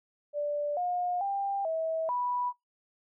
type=tone with pitch steps; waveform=sine; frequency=586 / 715 / 794 / 646 / 983 Hz; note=D5 / F5 / G5 / E5 / B5; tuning=-4 / +41 / +22 / -35 / -8 cents; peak=-28 dBFS; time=0.33-2.53 s; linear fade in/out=50 ms; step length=440 ms; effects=noise-tail reverb RT60 0.2 s tail -23 dB re dry